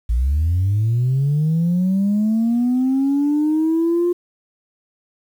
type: linear sweep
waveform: sine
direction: up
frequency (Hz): 54.4 to 354.1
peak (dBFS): -13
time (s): 0.09-4.13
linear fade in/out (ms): 10
effects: tanh soft clip ceiling -12 dBFS + 8-bit